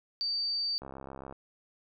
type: tone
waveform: sine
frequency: 4619 Hz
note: D8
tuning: 30 cents flat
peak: -29 dBFS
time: 0.21-0.78 s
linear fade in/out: 0 ms
type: click train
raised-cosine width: 1 ms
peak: -29 dBFS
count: 35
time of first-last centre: 0.82-1.325 s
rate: 67.3 Hz
effects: none